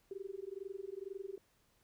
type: tone with amplitude modulation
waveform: sine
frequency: 390 Hz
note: G4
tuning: 9 cents flat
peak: -38 dBFS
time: 0.11-1.38 s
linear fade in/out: 2 ms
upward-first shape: sine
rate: 22.1 Hz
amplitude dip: 100%
effects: pink hiss -73 dBFS RMS until 1.83 s